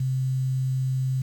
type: tone with quantisation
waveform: sine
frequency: 130.7 Hz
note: C3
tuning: 1 cent flat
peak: -22 dBFS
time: 0-1.22 s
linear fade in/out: 5 ms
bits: 8
effects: none